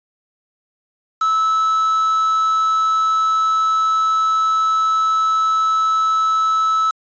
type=tone with quantisation; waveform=triangle; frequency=1306 Hz; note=E6; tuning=17 cents flat; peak=-12 dBFS; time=1.21-6.91 s; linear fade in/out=5 ms; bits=5; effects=resampled to 16000 Hz